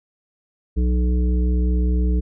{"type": "harmonic tone with a mistuned harmonic", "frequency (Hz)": 61.74, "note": "B1", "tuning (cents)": 0, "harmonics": [1, 3, 5, 7], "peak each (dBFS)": [-16, -26, -30, -33], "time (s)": [0.76, 2.21], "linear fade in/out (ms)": 20, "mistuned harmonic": 3, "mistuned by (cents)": -25, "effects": []}